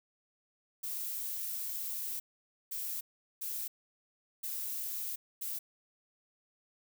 violet noise bursts at uneven times, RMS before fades -38 dBFS, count 5, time 0.83-2.2 / 2.71-3.01 / 3.41-3.68 / 4.43-5.16 / 5.41-5.59 s, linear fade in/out 10 ms, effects none

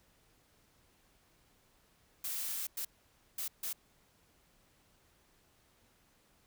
blue noise bursts at uneven times, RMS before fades -38 dBFS, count 4, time 2.24-2.67 / 2.77-2.85 / 3.38-3.48 / 3.63-3.73 s, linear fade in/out 5 ms, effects pink hiss -69 dBFS RMS until 6.46 s

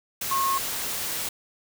sine tone in noise, 1083 Hz, C#6, 41 cents flat, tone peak -22 dBFS, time 0.31-0.58 s, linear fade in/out 5 ms, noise white, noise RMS -30 dBFS, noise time 0.21-1.29 s, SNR +5 dB, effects none

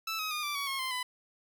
15% pulse tone with pitch steps, 1318.5 / 1267.7 / 1218.9 / 1171.9 / 1126.8 / 1083.4 / 1041.7 / 1001.5 Hz, E6 / D#6 / D#6 / D6 / C#6 / C#6 / C6 / B5, 0 / +32 / -36 / -4 / +28 / -40 / -8 / +24 cents, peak -26 dBFS, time 0.07-1.03 s, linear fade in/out 5 ms, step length 120 ms, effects none

